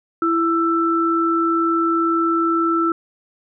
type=tone pair together; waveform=sine; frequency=332.2 / 1329 Hz; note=E4 / E6; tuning=+13 / +14 cents; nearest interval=2 octaves; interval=2401 cents; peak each=-18 dBFS; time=0.22-2.92 s; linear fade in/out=2 ms; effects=none